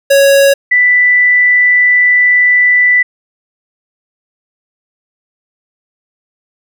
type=tone pair in turn; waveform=square / sine; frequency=554.4 / 1980.7 Hz; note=C#5 / B6; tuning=0 / +5 cents; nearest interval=octave + minor seventh; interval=2205 cents; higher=second; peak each=-5 dBFS; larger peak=neither; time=0.1-0.54 / 0.71-3.03 s; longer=second; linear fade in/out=10 ms; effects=none